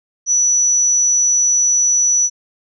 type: tone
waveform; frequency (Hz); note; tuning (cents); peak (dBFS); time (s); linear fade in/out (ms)
sine; 5920; F#8; 0; -11; 0.26-2.3; 50
effects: none